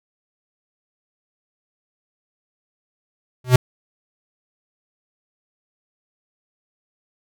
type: tone with exponential growth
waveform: square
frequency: 126.2 Hz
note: B2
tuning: 38 cents sharp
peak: -4 dBFS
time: 3.44-3.56 s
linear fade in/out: 5 ms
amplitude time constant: 24 ms
effects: none